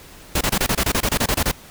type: noise bursts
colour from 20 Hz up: pink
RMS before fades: -19 dBFS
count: 14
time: 0.35-1.515 s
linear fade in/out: 5 ms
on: 60 ms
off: 25 ms
effects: pink hiss -43 dBFS RMS until 1.7 s